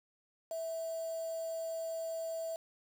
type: tone with quantisation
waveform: sine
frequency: 655 Hz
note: E5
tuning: 11 cents flat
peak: -36 dBFS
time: 0.51-2.56 s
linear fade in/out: 2 ms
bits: 8
effects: none